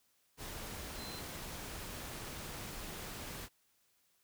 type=tone in noise; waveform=sine; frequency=4083 Hz; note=C8; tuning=43 cents flat; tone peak=-48 dBFS; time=0.96-1.23 s; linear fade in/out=50 ms; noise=pink; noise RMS=-45 dBFS; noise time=0.37-3.49 s; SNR=-6 dB; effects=white hiss -74 dBFS RMS until 4.23 s